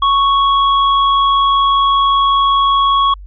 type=tone; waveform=square; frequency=1108.7 Hz; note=C#6; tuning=in tune; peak=-10 dBFS; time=0.02-3.14 s; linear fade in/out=5 ms; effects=added 48 Hz sine -30 dBFS peak until 3.26 s + resampled to 11025 Hz